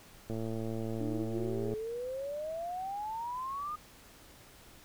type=click train; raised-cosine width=2 ms; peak=-25 dBFS; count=162; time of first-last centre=0.3-1.738 s; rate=112 Hz
type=exponential sweep; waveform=sine; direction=up; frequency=288.3 to 1236 Hz; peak=-35 dBFS; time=1-3.76 s; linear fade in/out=10 ms
effects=pink hiss -56 dBFS RMS until 4.84 s